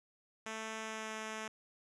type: tone with pitch glide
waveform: 5% pulse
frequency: 220.5 to 218.5 Hz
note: A3 to A3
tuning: +4 to -12 cents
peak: -29 dBFS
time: 0.46-1.48 s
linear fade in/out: 5 ms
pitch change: -16 cents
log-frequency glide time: 0.79-1.12 s
effects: resampled to 22050 Hz